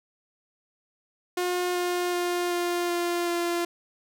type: tone with pitch steps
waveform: sawtooth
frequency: 358.1 / 355.4 / 352.8 / 350.1 / 347.5 / 344.9 Hz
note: F4 / F4 / F4 / F4 / F4 / F4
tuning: +43 / +30 / +18 / +4 / -9 / -22 cents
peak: -21 dBFS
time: 1.37-3.65 s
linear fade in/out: 5 ms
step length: 380 ms
effects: none